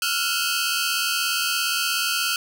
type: tone cluster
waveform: sawtooth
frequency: 1362 / 1439 / 2566 / 3134 / 4522 Hz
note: F6 / F#6 / E7 / G7 / C#8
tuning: -44 / -49 / -47 / -1 / +34 cents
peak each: -25 dBFS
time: 0.02-2.36 s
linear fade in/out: 2 ms
effects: none